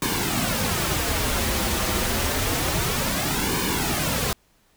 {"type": "noise with flanger", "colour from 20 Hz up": "pink", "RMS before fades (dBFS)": -24, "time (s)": [0.02, 4.33], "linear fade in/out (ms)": 2, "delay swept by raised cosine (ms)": [1.5, 7.1], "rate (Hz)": 0.28, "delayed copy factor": -0.65, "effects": ["pink hiss -62 dBFS RMS until 4.76 s"]}